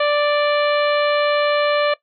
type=harmonic tone; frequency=587.3 Hz; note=D5; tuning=in tune; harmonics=1 / 2 / 3 / 4 / 5 / 6 / 7; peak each=-16 / -22 / -26 / -28 / -30 / -32 / -33 dBFS; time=0-1.94 s; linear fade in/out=5 ms; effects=noise-tail reverb RT60 0.1 s tail -19 dB re dry